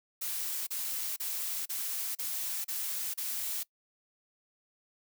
blue noise bursts, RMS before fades -35 dBFS, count 7, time 0.21-3.634 s, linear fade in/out 10 ms, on 460 ms, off 34 ms, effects noise-tail reverb RT60 0.1 s tail -23 dB re dry

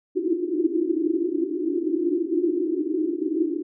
white band-pass noise, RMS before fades -24 dBFS, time 0.15-3.63 s, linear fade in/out 20 ms, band 300 to 360 Hz, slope 96 dB/octave, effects none

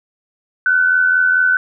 sine tone pair together, 1423.4 / 1508 Hz, F6 / F#6, +33 / +32 cents, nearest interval minor second, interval 99 cents, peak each -20 / -11 dBFS, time 0.66-1.57 s, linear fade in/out 2 ms, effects none

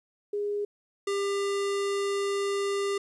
sine / square tone pair in turn, 411 / 399.1 Hz, G#4 / G4, -18 / +31 cents, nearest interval minor second, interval 51 cents, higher first, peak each -27 dBFS, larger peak neither, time 0.33-0.65 / 1.07-2.98 s, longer second, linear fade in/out 5 ms, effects resampled to 24000 Hz + 11-bit

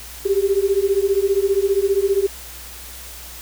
sine beating tone pair, 386.4 / 401.4 Hz, G4 / G4, -25 / +41 cents, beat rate 15 Hz, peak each -18 dBFS, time 0.25-2.27 s, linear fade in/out 10 ms, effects added 60 Hz sine -40 dBFS peak until 3.41 s + white hiss -37 dBFS RMS until 3.41 s

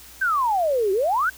sine exponential two-way sweep, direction down then up, 1600 to 370 to 1600 Hz, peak -18 dBFS, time 0.21-1.3 s, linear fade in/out 10 ms, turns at 0.92 s, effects added 60 Hz sine -51 dBFS peak until 1.37 s + white hiss -45 dBFS RMS until 1.37 s

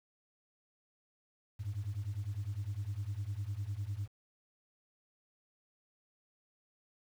sine beating tone pair, 96 / 105.9 Hz, G2 / G#2, -36 / +34 cents, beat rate 9.9 Hz, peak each -38 / -37 dBFS, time 1.59-4.08 s, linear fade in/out 20 ms, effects tanh soft clip ceiling -31 dBFS + 10-bit

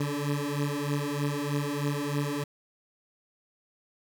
20% pulse beating tone pair, 142.9 / 146.1 Hz, D3 / D3, -47 / -9 cents, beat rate 3.2 Hz, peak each -26 dBFS, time 0-2.44 s, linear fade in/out 5 ms, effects none

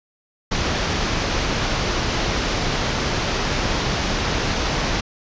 pink low-pass noise, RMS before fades -22 dBFS, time 0.51-5.01 s, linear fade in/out 10 ms, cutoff 6300 Hz, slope 48 dB/octave, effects resampled to 16000 Hz

